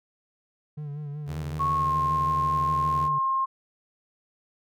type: tone with vibrato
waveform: triangle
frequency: 146.83 Hz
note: D3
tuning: in tune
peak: -30 dBFS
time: 0.77-3.19 s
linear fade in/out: 10 ms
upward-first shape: sine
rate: 5.3 Hz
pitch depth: 52 cents each way
type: tone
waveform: sawtooth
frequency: 79.5 Hz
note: D#2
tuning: 38 cents sharp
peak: -30 dBFS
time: 1.26-3.1 s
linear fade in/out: 50 ms
type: tone with pitch glide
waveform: sine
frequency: 1100 to 1065.6 Hz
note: C#6 to C6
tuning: -14 to +31 cents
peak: -22 dBFS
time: 1.59-3.46 s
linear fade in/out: 20 ms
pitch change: -55 cents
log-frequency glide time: 1.72-1.92 s
effects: none